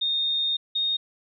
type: tone pair in turn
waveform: sine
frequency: 3676 / 3704 Hz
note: A#7 / A#7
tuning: -25 / -12 cents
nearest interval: unison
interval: 13 cents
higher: second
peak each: -22 dBFS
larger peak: neither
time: 0.01-0.57 / 0.75-0.97 s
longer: first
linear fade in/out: 10 ms
effects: none